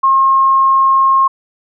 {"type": "tone", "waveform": "sine", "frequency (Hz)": 1074, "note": "C6", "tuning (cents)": 45, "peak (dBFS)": -7, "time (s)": [0.03, 1.28], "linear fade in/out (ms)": 10, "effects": []}